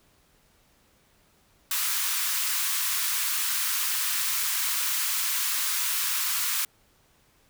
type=high-pass noise; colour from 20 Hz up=white; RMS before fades=-27 dBFS; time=1.71-6.65 s; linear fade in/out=2 ms; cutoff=980 Hz; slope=48 dB/octave; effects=pink hiss -63 dBFS RMS until 7.49 s